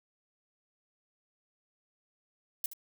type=noise with echo; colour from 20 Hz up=violet; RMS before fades=-32 dBFS; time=2.64-2.66 s; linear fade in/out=2 ms; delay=74 ms; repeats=1; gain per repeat=-12 dB; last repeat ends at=2.734 s; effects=none